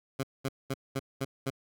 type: tone bursts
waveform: 15% pulse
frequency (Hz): 135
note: C#3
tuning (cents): -45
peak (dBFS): -23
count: 6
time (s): 0.19-1.504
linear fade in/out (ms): 10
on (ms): 44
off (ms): 210
effects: none